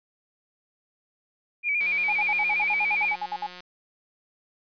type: tone with vibrato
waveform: sine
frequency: 2349 Hz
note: D7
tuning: in tune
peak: -22 dBFS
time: 1.63-3.16 s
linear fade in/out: 50 ms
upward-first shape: square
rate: 8.6 Hz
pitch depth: 47 cents each way
type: click train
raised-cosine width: 0.2 ms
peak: -25 dBFS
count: 324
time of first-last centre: 1.81-3.604 s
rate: 180 Hz
type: tone bursts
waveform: sine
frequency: 839 Hz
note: G#5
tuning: 17 cents sharp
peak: -26 dBFS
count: 14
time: 2.08-3.466 s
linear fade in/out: 5 ms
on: 47 ms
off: 56 ms
effects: resampled to 11025 Hz